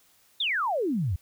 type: exponential sweep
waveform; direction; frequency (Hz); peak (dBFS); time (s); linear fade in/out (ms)
sine; down; 3800 to 77.78; -24; 0.4-1.16; 5
effects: white hiss -62 dBFS RMS until 1.21 s